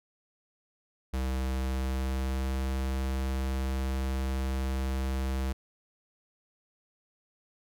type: tone with pitch glide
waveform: square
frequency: 65.1 to 65.97 Hz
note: C2 to C2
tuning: -8 to +15 cents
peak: -29 dBFS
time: 1.13-5.53 s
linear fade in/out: 10 ms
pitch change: +23 cents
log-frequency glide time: 1.32-2.56 s
effects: none